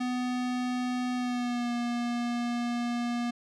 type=tone with pitch glide; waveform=square; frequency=249.2 to 239.3 Hz; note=B3 to A#3; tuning=+16 to +46 cents; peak=-29 dBFS; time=0-3.31 s; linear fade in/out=10 ms; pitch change=-70 cents; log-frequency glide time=1.15-1.72 s; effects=low-pass 6000 Hz 12 dB/octave